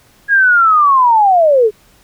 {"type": "linear sweep", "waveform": "sine", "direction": "down", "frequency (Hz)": [1661.2, 405.7], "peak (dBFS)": -6, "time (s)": [0.28, 1.71], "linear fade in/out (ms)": 50, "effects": ["pink hiss -49 dBFS RMS until 2.03 s"]}